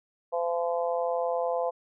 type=harmonic tone; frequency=170.8 Hz; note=F3; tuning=38 cents flat; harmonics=3 / 4 / 5 / 6; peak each=-28 / -30 / -35 / -37 dBFS; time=0.32-1.71 s; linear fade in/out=20 ms; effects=none